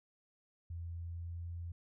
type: tone with pitch glide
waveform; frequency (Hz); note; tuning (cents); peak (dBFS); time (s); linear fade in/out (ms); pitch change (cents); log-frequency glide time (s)
sine; 84.7 to 85.54; E2 to F2; +48 to -35; -40; 0.7-1.72; 5; +17; 0.93-1.52
effects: none